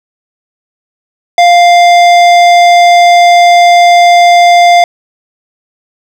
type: tone with hard clipping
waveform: sine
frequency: 698.5 Hz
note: F5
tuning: in tune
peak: -3 dBFS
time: 1.38-4.84 s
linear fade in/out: 2 ms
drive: 14 dB
effects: none